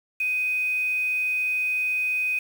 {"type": "tone with quantisation", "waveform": "sine", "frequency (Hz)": 2503, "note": "D#7", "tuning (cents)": 10, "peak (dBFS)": -22, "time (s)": [0.2, 2.39], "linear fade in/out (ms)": 5, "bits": 7, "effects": []}